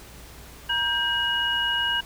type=tone cluster; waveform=sine; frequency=947 / 1588 / 2894 Hz; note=A#5 / G6 / F#7; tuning=+27 / +22 / -39 cents; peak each=-31 / -26 / -24 dBFS; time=0.69-2.01 s; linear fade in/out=10 ms; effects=added 60 Hz sine -47 dBFS peak until 2.05 s + pink hiss -46 dBFS RMS until 2.05 s